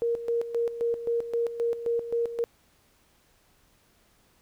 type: tone with tremolo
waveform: sine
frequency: 467.9 Hz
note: A#4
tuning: 6 cents sharp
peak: -23 dBFS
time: 0.02-2.44 s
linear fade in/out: 0 ms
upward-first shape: square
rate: 3.8 Hz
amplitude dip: 70%
effects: pink hiss -64 dBFS RMS until 4.41 s